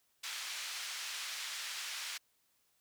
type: band-pass noise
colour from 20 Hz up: white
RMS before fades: -42 dBFS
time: 0.23-2.18 s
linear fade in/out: 10 ms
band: 1500 to 5200 Hz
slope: 12 dB/octave
effects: white hiss -75 dBFS RMS until 2.8 s